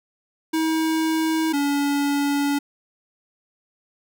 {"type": "tone pair in turn", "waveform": "square", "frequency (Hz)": [319.7, 284.8], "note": ["D#4", "C#4"], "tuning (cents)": [47, 47], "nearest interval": "major second", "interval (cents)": 200, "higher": "first", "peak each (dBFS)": -20, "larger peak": "neither", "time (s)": [[0.53, 1.53], [1.53, 2.59]], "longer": "second", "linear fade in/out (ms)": 10, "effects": []}